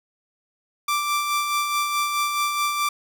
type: tone with tremolo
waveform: sawtooth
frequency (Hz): 1174.7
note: D6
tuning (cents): 0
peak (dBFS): -16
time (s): 0.88-2.89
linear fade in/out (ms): 5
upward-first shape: sine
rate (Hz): 4.7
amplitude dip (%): 40
effects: none